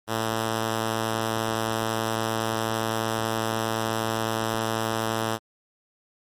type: tone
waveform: 5% pulse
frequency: 111.9 Hz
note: A2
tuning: 30 cents sharp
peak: -13 dBFS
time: 0.07-5.39 s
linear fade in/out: 50 ms
effects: MP3 64 kbps